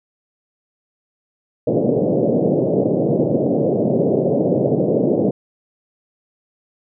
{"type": "band-pass noise", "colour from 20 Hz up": "white", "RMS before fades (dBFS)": -17, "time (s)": [1.67, 5.31], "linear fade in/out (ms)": 5, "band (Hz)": [120, 590], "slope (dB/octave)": 48, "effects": []}